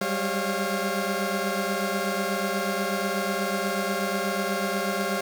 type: tone cluster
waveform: 20% pulse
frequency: 193 / 201.2 / 542 / 695 Hz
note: G3 / G3 / C#5 / F5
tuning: -27 / +45 / -39 / -9 cents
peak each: -26 dBFS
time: 0.01-5.21 s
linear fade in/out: 5 ms
effects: 8-bit